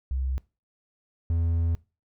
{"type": "tone pair in turn", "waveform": ["sine", "triangle"], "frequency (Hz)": [65.41, 83.53], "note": ["C2", "E2"], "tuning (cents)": [0, 23], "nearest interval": "major third", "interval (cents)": 423, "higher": "second", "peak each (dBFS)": [-25, -20], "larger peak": "second", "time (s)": [[0.11, 0.38], [1.3, 1.75]], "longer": "second", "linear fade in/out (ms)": 0, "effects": ["noise-tail reverb RT60 0.3 s tail -22 dB re dry"]}